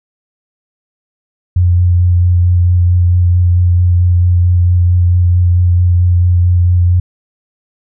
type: tone with vibrato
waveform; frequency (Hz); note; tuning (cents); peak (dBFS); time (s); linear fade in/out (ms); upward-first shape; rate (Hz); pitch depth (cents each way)
sine; 88.6; F2; +25; -6; 1.56-7; 5; sine; 4.5; 16
effects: none